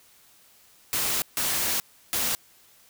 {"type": "noise bursts at uneven times", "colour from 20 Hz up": "white", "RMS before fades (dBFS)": -26, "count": 3, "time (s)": [[0.93, 1.22], [1.37, 1.8], [2.13, 2.35]], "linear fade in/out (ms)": 0, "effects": ["white hiss -57 dBFS RMS until 2.89 s"]}